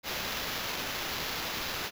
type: noise with sample-and-hold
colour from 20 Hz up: violet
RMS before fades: -35 dBFS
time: 0.03-1.91 s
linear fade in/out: 50 ms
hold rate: 8820 Hz
effects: none